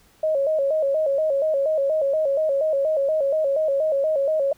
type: tone with vibrato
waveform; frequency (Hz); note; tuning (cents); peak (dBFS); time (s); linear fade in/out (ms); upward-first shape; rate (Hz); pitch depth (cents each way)
sine; 588; D5; +2; -18; 0.23-4.53; 5; square; 4.2; 110
effects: pink hiss -57 dBFS RMS until 4.57 s